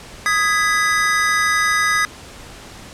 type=chord; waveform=square; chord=G# minor; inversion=second; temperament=just; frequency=1245.9 / 1661.2 / 1993.5 Hz; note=D#6 / G#6 / B6; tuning=+2 / 0 / +16 cents; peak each=-20 dBFS; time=0.26-2.05 s; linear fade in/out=0 ms; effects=pink hiss -38 dBFS RMS until 2.93 s + low-pass 9000 Hz 12 dB/octave